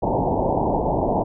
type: low-pass noise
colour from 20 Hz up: white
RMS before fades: -21 dBFS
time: 0.02-1.24 s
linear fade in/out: 10 ms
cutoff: 930 Hz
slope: 96 dB/octave
effects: none